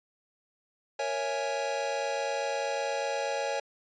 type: chord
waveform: square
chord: A# half-diminished seventh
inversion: none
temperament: equal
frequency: 466.2 / 554.4 / 659.3 / 830.6 Hz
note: A#4 / C#5 / E5 / G#5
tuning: 0 / 0 / 0 / 0 cents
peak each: -38 / -33 / -39 / -35 dBFS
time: 0.99-3.6 s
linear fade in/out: 5 ms
effects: resampled to 16000 Hz